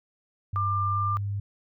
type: tone with pitch glide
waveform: sine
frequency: 98 to 100.76 Hz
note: G2 to G2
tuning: 0 to +48 cents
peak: -27 dBFS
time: 0.53-1.4 s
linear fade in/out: 5 ms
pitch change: +48 cents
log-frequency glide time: 0.81-1.17 s
type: tone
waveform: sine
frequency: 1192 Hz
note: D6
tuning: 25 cents sharp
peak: -25 dBFS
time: 0.56-1.17 s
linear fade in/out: 0 ms
effects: none